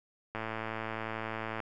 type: click train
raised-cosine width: 0.5 ms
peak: -21 dBFS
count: 140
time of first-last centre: 0.35-1.602 s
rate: 111 Hz
effects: none